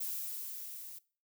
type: noise with level ramp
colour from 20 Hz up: violet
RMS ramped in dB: -37 to -48 dBFS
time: 0-0.99 s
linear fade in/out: 10 ms
effects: noise-tail reverb RT60 0.4 s tail -21 dB re dry